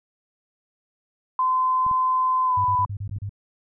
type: tone with pitch glide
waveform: sine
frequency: 1027 to 996.6 Hz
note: C6 to B5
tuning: -33 to +15 cents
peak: -18 dBFS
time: 1.39-2.85 s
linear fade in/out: 2 ms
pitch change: -52 cents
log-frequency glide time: 2.45-2.57 s
type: clicks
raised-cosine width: 5 ms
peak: -27 dBFS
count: 4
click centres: 1.865 / 1.913 / 3.094 / 3.164 s
type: tone bursts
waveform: sine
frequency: 100.8 Hz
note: G2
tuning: 49 cents sharp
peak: -27 dBFS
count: 7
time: 2.57-3.294 s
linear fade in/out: 5 ms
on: 76 ms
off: 32 ms
effects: none